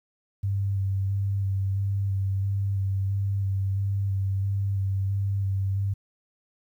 sine tone with vibrato, 98 Hz, G2, in tune, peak -23 dBFS, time 0.43-5.94 s, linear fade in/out 10 ms, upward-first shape square, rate 1.5 Hz, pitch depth 16 cents each way, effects 10-bit

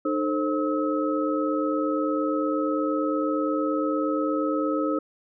sine tone cluster, 303.6 / 440.4 / 529 / 1287 Hz, D#4 / A4 / C5 / E6, -42 / +2 / +19 / -42 cents, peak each -25 / -31 / -28 / -30 dBFS, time 0.05-4.99 s, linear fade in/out 5 ms, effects none

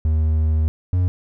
triangle tone pair in turn, 78.3 / 90.5 Hz, D#2 / F#2, +11 / -38 cents, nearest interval minor third, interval 251 cents, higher second, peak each -13 dBFS, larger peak neither, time 0.05-0.68 / 0.93-1.08 s, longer first, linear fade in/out 0 ms, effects none

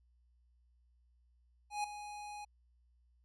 square tone with ADSR envelope, 830.6 Hz, G#5, in tune, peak -33 dBFS, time 1.7-2.45 s, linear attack 140 ms, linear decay 4 ms, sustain -12 dB, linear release 9 ms, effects added 60 Hz sine -67 dBFS peak until 3.24 s + resampled to 24000 Hz

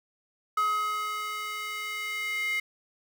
square tone with high-pass filter sweep, 423.3 Hz, G#4, 33 cents sharp, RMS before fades -31 dBFS, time 0.57-2.6 s, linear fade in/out 5 ms, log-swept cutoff 1300 to 2100 Hz, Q 7.6, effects none

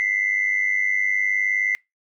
sine tone pair together, 1993.5 / 2093 Hz, B6 / C7, +16 / 0 cents, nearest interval minor second, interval 84 cents, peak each -21 dBFS, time 0-1.75 s, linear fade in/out 0 ms, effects noise-tail reverb RT60 0.2 s tail -26 dB re dry + tanh soft clip ceiling -12 dBFS

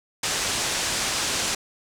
white low-pass noise, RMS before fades -26 dBFS, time 0.23-1.55 s, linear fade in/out 5 ms, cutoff 8100 Hz, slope 24 dB/octave, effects none

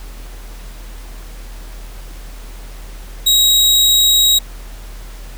sawtooth tone, 3817 Hz, A#7, 40 cents sharp, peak -6 dBFS, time 3.26-4.39 s, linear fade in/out 10 ms, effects added 40 Hz sine -29 dBFS peak until 5.37 s + pink hiss -40 dBFS RMS until 5.37 s

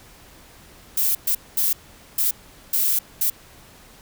violet noise bursts at uneven times, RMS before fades -20 dBFS, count 6, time 0.97-1.15 / 1.27-1.35 / 1.57-1.73 / 2.18-2.31 / 2.73-2.99 / 3.21-3.3 s, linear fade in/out 5 ms, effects pink hiss -48 dBFS RMS until 4.01 s

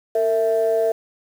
sine tone pair together, 453.9 / 659 Hz, A#4 / E5, -46 / -1 cents, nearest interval tritone, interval 645 cents, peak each -18 dBFS, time 0.15-0.92 s, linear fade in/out 5 ms, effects tanh soft clip ceiling -10 dBFS + 7-bit

